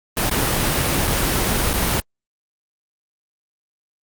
pink noise with dropouts, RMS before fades -19 dBFS, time 0.17-2 s, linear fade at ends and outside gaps 0 ms, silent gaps 0.296-0.313 / 1.073-1.078 / 1.732-1.738 s, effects Opus 24 kbps

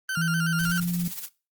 40% pulse tone with vibrato, 1465 Hz, F#6, 18 cents flat, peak -26 dBFS, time 0.09-0.8 s, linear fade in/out 2 ms, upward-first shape square, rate 8 Hz, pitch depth 79 cents each way
sine tone with pitch glide, 164.81 to 174.21 Hz, E3 to F3, 0 to -4 cents, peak -24 dBFS, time 0.17-1.08 s, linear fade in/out 5 ms, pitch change +96 cents, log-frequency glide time 0.57-0.74 s
blue noise with tremolo, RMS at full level -33 dBFS, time 0.58-1.29 s, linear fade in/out 20 ms, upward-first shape sine, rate 17 Hz, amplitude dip 70%
effects noise-tail reverb RT60 0.3 s tail -20 dB re dry + Opus 32 kbps

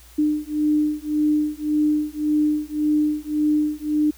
sine beating tone pair, 300.6 / 302.4 Hz, D4 / D#4, +40 / -49 cents, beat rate 1.8 Hz, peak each -21 dBFS, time 0.18-4.11 s, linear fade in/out 10 ms, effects added 60 Hz sine -47 dBFS peak until 4.17 s + white hiss -50 dBFS RMS until 4.17 s

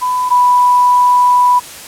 sine tone pair in turn, 1000 / 986.8 Hz, B5 / B5, +21 / -2 cents, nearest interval unison, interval 23 cents, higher first, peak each -12 / -6 dBFS, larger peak second, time 0.01-0.3 / 0.3-1.6 s, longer second, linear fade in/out 20 ms, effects white hiss -31 dBFS RMS until 1.87 s + low-pass 12000 Hz 12 dB/octave

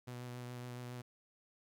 sawtooth tone with vibrato, 123.1 Hz, B2, 5 cents flat, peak -40 dBFS, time 0.07-1.02 s, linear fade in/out 10 ms, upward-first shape triangle, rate 7.2 Hz, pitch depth 20 cents each way, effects 13-bit

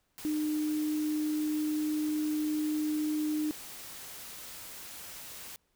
sine tone in noise, 304.8 Hz, D#4, 36 cents flat, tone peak -28 dBFS, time 0.25-3.51 s, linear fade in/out 0 ms, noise white, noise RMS -45 dBFS, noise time 0.18-5.56 s, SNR +14 dB, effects pink hiss -75 dBFS RMS until 5.75 s

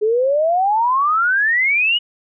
sine exponential sweep, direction up, 415.3 to 2960 Hz, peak -13 dBFS, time 0.01-1.99 s, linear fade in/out 20 ms, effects none

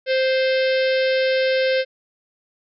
harmonic tone, 523.3 Hz, C5, in tune, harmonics 1 / 3 / 4 / 5 / 6 / 7 / 8 / 9 / 10, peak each -17 / -27 / -29 / -31 / -33 / -34 / -35 / -36 / -37 dBFS, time 0.06-1.85 s, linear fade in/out 50 ms, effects none

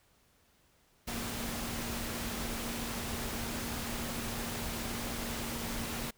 sine tone in noise, 233.1 Hz, A#3, in tune, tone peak -42 dBFS, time 1.07-6.11 s, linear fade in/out 10 ms, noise pink, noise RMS -38 dBFS, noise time 1.07-6.11 s, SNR -7 dB, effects pink hiss -68 dBFS RMS until 6.17 s

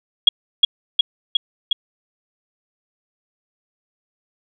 sine tone with echo, 3300 Hz, G#7, 12 cents flat, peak -5 dBFS, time 0.27-0.29 s, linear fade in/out 5 ms, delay 360 ms, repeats 4, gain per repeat -2 dB, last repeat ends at 1.73 s, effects none

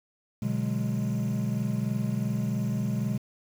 triangle chord, G# half-diminished seventh, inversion first, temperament equal, 123.47 / 146.83 / 185 / 207.7 Hz, B2 / D3 / F#3 / G#3, 0 / 0 / 0 / 0 cents, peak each -28 / -32 / -32 / -28 dBFS, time 0.42-3.18 s, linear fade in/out 5 ms, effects 8-bit

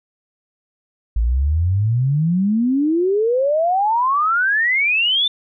sine exponential sweep, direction up, 53 to 3600 Hz, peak -14 dBFS, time 1.16-5.28 s, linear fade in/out 5 ms, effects none

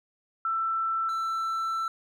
sine / triangle tone pair in turn, 1333 / 1333 Hz, E6 / E6, +19 / +19 cents, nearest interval unison, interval 0 cents, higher neither, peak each -25 dBFS, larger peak neither, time 0.45-1.09 / 1.09-1.88 s, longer second, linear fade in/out 2 ms, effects none

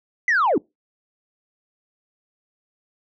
sine linear sweep, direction down, 2045 to 241.3 Hz, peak -14 dBFS, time 0.28-0.58 s, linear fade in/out 2 ms, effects noise-tail reverb RT60 0.2 s tail -25 dB re dry + tanh soft clip ceiling -13 dBFS

